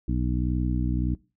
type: harmonic tone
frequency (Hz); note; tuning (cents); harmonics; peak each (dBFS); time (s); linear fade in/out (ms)
61.6; B1; -4; 1 / 2 / 3 / 4 / 5; -26 / -29 / -31 / -32 / -33; 0.08-1.15; 5
effects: noise-tail reverb RT60 0.3 s tail -21 dB re dry